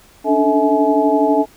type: tone cluster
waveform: sine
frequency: 282.6 / 294.7 / 437.9 / 647 / 848 Hz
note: C#4 / D4 / A4 / E5 / G#5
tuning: +34 / +6 / -8 / -32 / +36 cents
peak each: -18 dBFS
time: 0.24-1.46 s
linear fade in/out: 50 ms
effects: pink hiss -48 dBFS RMS until 1.56 s